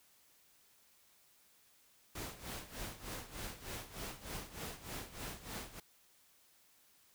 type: noise with tremolo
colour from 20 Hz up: pink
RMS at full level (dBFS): -43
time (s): 2.15-5.8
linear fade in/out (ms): 5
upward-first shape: sine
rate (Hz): 3.3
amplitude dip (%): 80
effects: white hiss -68 dBFS RMS until 7.14 s